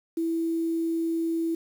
sine tone with quantisation, 330 Hz, E4, 2 cents sharp, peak -24 dBFS, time 0.17-1.55 s, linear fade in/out 5 ms, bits 8, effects none

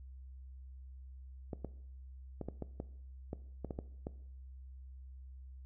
clicks, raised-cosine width 2 ms, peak -26 dBFS, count 11, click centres 1.532 / 1.647 / 2.413 / 2.486 / 2.623 / 2.801 / 3.331 / 3.647 / 3.708 / 3.789 / 4.069 s, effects noise-tail reverb RT60 0.7 s tail -18 dB re dry + added 65 Hz sine -48 dBFS peak until 5.65 s

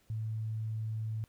sine tone, 110 Hz, A2, in tune, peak -33 dBFS, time 0.1-1.24 s, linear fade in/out 0 ms, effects pink hiss -69 dBFS RMS until 1.28 s

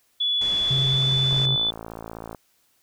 sine tone with pitch glide, 3420 to 3488 Hz, A7 to A7, -50 to -16 cents, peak -20 dBFS, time 0.2-1.71 s, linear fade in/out 10 ms, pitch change +34 cents, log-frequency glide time 0.53-1.06 s
pink low-pass noise, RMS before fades -37 dBFS, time 0.41-1.46 s, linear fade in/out 5 ms, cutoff 7500 Hz, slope 24 dB/octave
triangle tone, 133.8 Hz, C3, 39 cents sharp, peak -20 dBFS, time 0.7-1.56 s, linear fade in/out 10 ms
click train, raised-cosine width 1 ms, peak -21 dBFS, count 59, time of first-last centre 1.31-2.348 s, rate 55.9 Hz
effects white hiss -65 dBFS RMS until 2.82 s

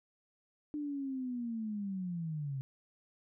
sine linear sweep, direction down, 300.5 to 130.81 Hz, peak -35 dBFS, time 0.74-2.61 s, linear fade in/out 0 ms, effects none

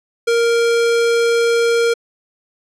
square tone, 466.4 Hz, A#4, 1 cent sharp, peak -13 dBFS, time 0.27-1.94 s, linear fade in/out 10 ms, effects low-pass 8000 Hz 12 dB/octave

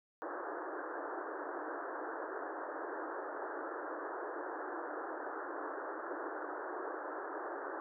pink band-pass noise, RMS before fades -42 dBFS, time 0.22-7.8 s, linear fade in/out 0 ms, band 300 to 1700 Hz, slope 96 dB/octave, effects none

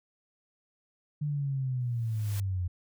sine linear sweep, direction down, 150.3 to 87.31 Hz, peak -28 dBFS, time 1.21-2.68 s, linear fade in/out 10 ms
white noise with exponential growth, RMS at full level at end -41 dBFS, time 1.8-2.4 s, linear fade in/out 2 ms, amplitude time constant 130 ms
effects none

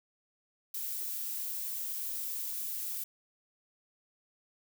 violet noise, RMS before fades -37 dBFS, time 0.74-3.04 s, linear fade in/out 5 ms, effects none

